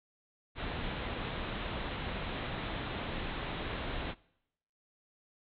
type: low-pass noise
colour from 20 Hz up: pink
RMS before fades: -38 dBFS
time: 0.55-4.15 s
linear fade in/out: 50 ms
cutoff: 3900 Hz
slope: 96 dB/octave
effects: noise-tail reverb RT60 0.8 s tail -23 dB re dry